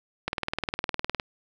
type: click train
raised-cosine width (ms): 0.3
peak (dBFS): -11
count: 19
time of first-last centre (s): 0.28-1.198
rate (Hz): 19.6
effects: none